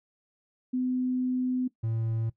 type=tone pair in turn; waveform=sine / triangle; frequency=253.5 / 112.92 Hz; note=B3 / A2; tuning=+45 / +45 cents; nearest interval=octave + major second; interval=1400 cents; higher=first; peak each=-25 dBFS; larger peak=neither; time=0.73-1.68 / 1.83-2.3 s; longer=first; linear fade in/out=10 ms; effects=noise-tail reverb RT60 0.1 s tail -17 dB re dry